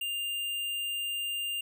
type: tone with hard clipping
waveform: sine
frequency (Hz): 2800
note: F7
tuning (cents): +4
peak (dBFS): -32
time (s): 0.01-1.61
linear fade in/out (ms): 5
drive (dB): 17
effects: none